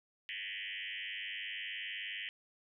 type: tone with frequency modulation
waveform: sine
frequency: 2489 Hz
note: D#7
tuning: in tune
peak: -39 dBFS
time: 0.29-2.29 s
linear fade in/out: 0 ms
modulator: 99.6 Hz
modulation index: 6.8
effects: none